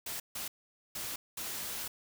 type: noise bursts at uneven times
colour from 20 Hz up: white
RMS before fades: -39 dBFS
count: 4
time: 0.06-0.2 / 0.35-0.48 / 0.95-1.16 / 1.37-1.88 s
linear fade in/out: 5 ms
effects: none